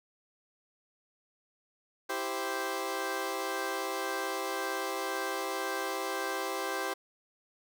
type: chord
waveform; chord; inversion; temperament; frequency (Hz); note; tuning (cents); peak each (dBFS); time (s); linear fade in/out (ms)
15% pulse; C major; first; equal; 329.6 / 392 / 523.3; E4 / G4 / C5; 0 / 0 / 0; -33 / -29 / -30; 2.09-6.94; 10
effects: none